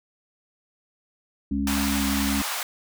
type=harmonic tone; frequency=69.4 Hz; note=C#2; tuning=3 cents sharp; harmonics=1 / 3 / 4; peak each=-30 / -26 / -26 dBFS; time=1.51-2.42 s; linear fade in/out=5 ms
type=high-pass noise; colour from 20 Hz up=pink; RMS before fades=-29 dBFS; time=1.67-2.63 s; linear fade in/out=2 ms; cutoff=740 Hz; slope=24 dB/octave
effects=none